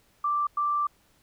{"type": "tone bursts at uneven times", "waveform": "sine", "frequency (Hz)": 1174.7, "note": "D6", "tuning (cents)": 0, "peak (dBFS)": -23, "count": 2, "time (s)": [[0.24, 0.47], [0.57, 0.87]], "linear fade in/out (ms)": 5, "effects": ["pink hiss -64 dBFS RMS until 1.22 s"]}